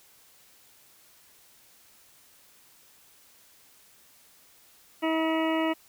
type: harmonic tone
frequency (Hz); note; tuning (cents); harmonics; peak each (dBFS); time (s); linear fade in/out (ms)
321.1; E4; -45; 1 / 2 / 3 / 4 / 6 / 7 / 8 / 9; -26 / -30 / -33 / -37 / -37 / -39 / -43 / -39; 5.02-5.74; 20
effects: white hiss -58 dBFS RMS until 5.88 s